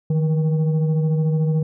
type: tone with frequency modulation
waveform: sine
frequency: 154.7 Hz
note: D#3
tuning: 10 cents flat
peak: -15 dBFS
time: 0.1-1.63 s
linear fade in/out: 5 ms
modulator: 323 Hz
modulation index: 0.47
effects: tanh soft clip ceiling -12 dBFS